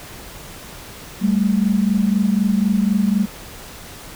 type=tone pair together; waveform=sine; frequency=196 / 220 Hz; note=G3 / A3; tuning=0 / 0 cents; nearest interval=major second; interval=200 cents; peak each=-16 / -18 dBFS; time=1.21-3.26 s; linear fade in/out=20 ms; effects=pink hiss -37 dBFS RMS until 4.15 s